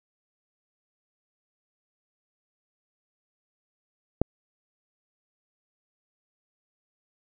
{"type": "click", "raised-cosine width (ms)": 2, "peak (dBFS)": -7, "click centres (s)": 4.216, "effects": []}